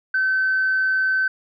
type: tone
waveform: sine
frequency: 1533 Hz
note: G6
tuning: 39 cents flat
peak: -16 dBFS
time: 0.14-1.28 s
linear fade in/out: 5 ms
effects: tanh soft clip ceiling -13 dBFS